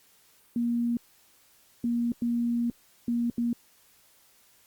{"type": "tone bursts at uneven times", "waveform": "sine", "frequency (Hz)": 236.8, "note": "A#3", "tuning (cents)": 27, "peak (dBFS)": -24, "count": 5, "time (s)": [[0.56, 0.97], [1.84, 2.12], [2.22, 2.7], [3.08, 3.3], [3.38, 3.53]], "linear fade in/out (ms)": 2, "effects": ["white hiss -61 dBFS RMS until 4.66 s", "Opus 48 kbps"]}